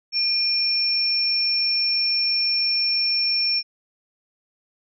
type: tone pair together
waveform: sine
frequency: 2422 / 5423 Hz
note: D#7 / E8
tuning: -47 / +48 cents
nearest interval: octave + major second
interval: 1395 cents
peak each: -28 / -19 dBFS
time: 0.12-3.63 s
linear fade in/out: 50 ms
effects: none